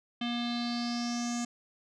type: tone with low-pass filter sweep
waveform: square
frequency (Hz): 238.7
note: A#3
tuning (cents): +41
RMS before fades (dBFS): -33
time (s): 0.21-1.45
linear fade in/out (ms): 5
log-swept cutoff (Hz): 3300 to 7000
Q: 6.1
effects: none